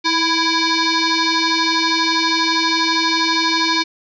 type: tone with frequency modulation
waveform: sine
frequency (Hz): 1661.2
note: G#6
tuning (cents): 0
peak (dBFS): -14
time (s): 0.04-3.84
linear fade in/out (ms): 20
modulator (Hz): 662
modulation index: 5
effects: none